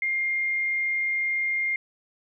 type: tone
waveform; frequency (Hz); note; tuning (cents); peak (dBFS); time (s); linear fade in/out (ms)
sine; 2117; C7; +20; -23; 0.02-1.76; 2
effects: none